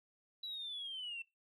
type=linear sweep; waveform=sine; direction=down; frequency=3951 to 2677 Hz; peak=-40 dBFS; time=0.43-1.22 s; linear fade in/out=5 ms; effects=noise-tail reverb RT60 0.2 s tail -19 dB re dry + tanh soft clip ceiling -37 dBFS